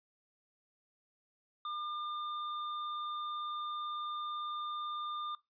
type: tone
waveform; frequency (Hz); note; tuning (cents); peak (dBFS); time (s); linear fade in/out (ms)
square; 1203; D6; +41; -38; 1.65-5.35; 2
effects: noise-tail reverb RT60 0.2 s tail -19 dB re dry + resampled to 11025 Hz